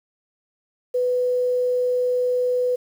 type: tone with quantisation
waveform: sine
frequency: 497.5 Hz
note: B4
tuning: 13 cents sharp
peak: -18 dBFS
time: 0.94-2.76 s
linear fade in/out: 10 ms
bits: 8
effects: none